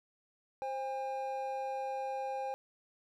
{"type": "tone pair together", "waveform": "triangle", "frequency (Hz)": [527.6, 809], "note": ["C5", "G#5"], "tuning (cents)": [14, -46], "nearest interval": "perfect fifth", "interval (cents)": 740, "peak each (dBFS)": [-37, -35], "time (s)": [0.62, 2.54], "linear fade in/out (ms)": 0, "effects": []}